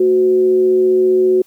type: tone with frequency modulation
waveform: sine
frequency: 370 Hz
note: F#4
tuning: in tune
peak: -9 dBFS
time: 0-1.42 s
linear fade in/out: 5 ms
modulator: 145 Hz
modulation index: 0.28
effects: white hiss -54 dBFS RMS until 1.46 s